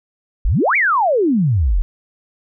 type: exponential two-way sweep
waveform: sine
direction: up then down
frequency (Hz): 36.01 to 2385 to 36.01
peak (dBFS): -12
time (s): 0.45-1.82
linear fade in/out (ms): 0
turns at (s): 0.76
effects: none